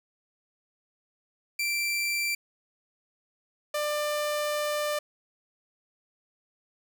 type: tone pair in turn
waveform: sawtooth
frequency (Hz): 2349 / 595.1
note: D7 / D5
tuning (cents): 0 / +23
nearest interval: 2 octaves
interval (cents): 2377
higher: first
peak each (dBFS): -23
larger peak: neither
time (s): 1.59-2.35 / 3.74-4.99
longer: second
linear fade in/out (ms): 5
effects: none